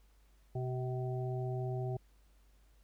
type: harmonic tone with a mistuned harmonic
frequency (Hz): 126.8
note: B2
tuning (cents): +46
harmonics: 1 / 3 / 5 / 6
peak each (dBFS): -35 / -41 / -46 / -47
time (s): 0.55-1.97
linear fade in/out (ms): 5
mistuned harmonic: 5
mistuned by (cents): +27
effects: added 50 Hz sine -62 dBFS peak until 2.83 s + pink hiss -73 dBFS RMS until 2.83 s